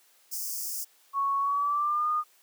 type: high-pass noise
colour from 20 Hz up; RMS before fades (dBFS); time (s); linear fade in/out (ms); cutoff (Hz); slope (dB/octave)
white; -34; 0.31-0.85; 20; 4900; 96
type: tone with pitch glide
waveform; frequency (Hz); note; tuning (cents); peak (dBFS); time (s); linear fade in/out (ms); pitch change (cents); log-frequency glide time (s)
sine; 1108.7 to 1223.1; C#6 to D#6; 0 to -30; -24; 1.13-2.24; 50; +170; 1.39-2.09
effects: white hiss -62 dBFS RMS until 2.42 s + high-pass 400 Hz 12 dB/octave